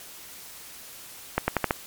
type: accelerating click train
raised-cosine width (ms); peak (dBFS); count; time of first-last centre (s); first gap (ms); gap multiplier
0.5; -6; 5; 1.38-1.709; 100; 0.87
effects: white hiss -44 dBFS RMS until 1.86 s + MP3 96 kbps